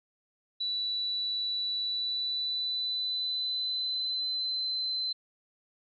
sine tone with pitch glide, 3951 to 4064 Hz, B7 to B7, 0 to +49 cents, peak -29 dBFS, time 0.6-5.13 s, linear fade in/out 10 ms, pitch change +49 cents, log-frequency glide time 1.81-4.64 s, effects none

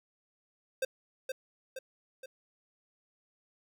square tone with echo, 523.3 Hz, C5, in tune, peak -29 dBFS, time 0.82-0.85 s, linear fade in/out 5 ms, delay 470 ms, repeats 3, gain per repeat -5 dB, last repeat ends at 2.26 s, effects none

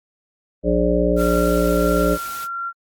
harmonic tone, 59.3 Hz, A#1, 30 cents sharp, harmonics 1 / 3 / 5 / 7 / 9 / 10, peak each -22 / -22 / -22 / -22 / -22 / -22 dBFS, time 0.63-2.18 s, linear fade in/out 50 ms
white noise, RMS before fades -35 dBFS, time 1.16-2.48 s, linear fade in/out 50 ms
sine tone with tremolo, 1374 Hz, F6, 29 cents flat, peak -23 dBFS, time 1.16-2.73 s, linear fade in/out 50 ms, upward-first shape triangle, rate 1.5 Hz, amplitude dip 40%
effects AAC 64 kbps

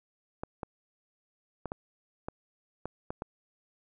clicks, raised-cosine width 1 ms, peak -21 dBFS, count 8, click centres 0.435 / 0.632 / 1.657 / 1.719 / 2.285 / 2.856 / 3.105 / 3.221 s, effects none

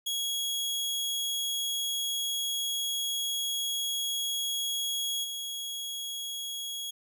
sawtooth tone with level steps, 3322 Hz, G#7, in tune, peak -26 / -31 dBFS, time 0.06-6.91 s, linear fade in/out 10 ms, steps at 5.23 s, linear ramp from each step 20 ms, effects none

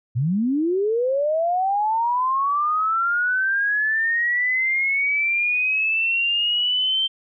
sine linear sweep, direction up, 110 to 3136 Hz, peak -18 dBFS, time 0.15-7.08 s, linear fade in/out 20 ms, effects none

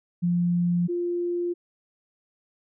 sine tone pair in turn, 174.61 / 349.2 Hz, F3 / F4, 0 / 0 cents, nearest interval octave, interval 1200 cents, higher second, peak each -20 / -24 dBFS, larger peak first, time 0.22-0.88 / 0.88-1.54 s, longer neither, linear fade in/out 20 ms, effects none

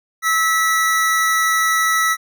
square tone pair together, 1301.6 / 1952 Hz, E6 / B6, -22 / -21 cents, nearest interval perfect fifth, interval 701 cents, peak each -18 dBFS, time 0.22-2.17 s, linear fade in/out 50 ms, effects none

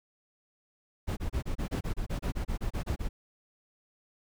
brown noise bursts, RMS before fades -31 dBFS, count 16, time 1.07-3.09 s, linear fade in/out 20 ms, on 100 ms, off 28 ms, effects none

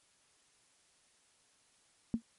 sine tone with exponential decay, 229.2 Hz, A#3, 29 cents flat, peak -24 dBFS, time 2.14-2.22 s, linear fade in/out 0 ms, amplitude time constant 16 ms, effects white hiss -69 dBFS RMS until 2.38 s + MP3 48 kbps

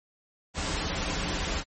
pink noise with comb filter, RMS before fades -30 dBFS, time 0.54-1.64 s, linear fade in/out 50 ms, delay 8.4 ms, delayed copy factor -0.6, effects MP3 32 kbps

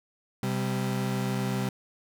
35% pulse tone pair together, 128.24 / 196 Hz, C3 / G3, -34 / 0 cents, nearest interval perfect fifth, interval 734 cents, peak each -28 dBFS, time 0.43-1.69 s, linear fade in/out 2 ms, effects none

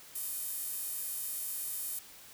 sawtooth tone with high-pass filter, 616 Hz, D#5, 17 cents flat, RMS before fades -38 dBFS, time 0.15-1.99 s, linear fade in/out 5 ms, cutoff 11000 Hz, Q 1.6, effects white hiss -53 dBFS RMS until 2.33 s

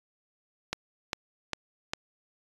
click train, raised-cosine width 0.2 ms, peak -12 dBFS, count 4, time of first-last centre 0.73-1.935 s, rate 2.49 Hz, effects resampled to 24000 Hz

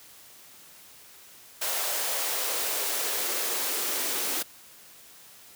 white noise with high-pass filter sweep, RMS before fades -29 dBFS, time 1.61-4.43 s, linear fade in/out 10 ms, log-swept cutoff 600 to 310 Hz, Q 1.9, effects white hiss -51 dBFS RMS until 5.55 s + high-pass 60 Hz 12 dB/octave

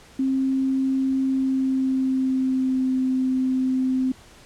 sine tone with pitch glide, 265.8 to 259.3 Hz, C4 to C4, +27 to -15 cents, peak -19 dBFS, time 0.19-4.12 s, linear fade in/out 5 ms, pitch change -42 cents, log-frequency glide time 1.2-2.95 s, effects pink hiss -49 dBFS RMS until 4.45 s + low-pass 9000 Hz 12 dB/octave

